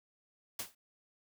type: noise with exponential decay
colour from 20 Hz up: white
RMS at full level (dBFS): -34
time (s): 0.59-0.75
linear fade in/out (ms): 5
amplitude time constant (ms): 34
effects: none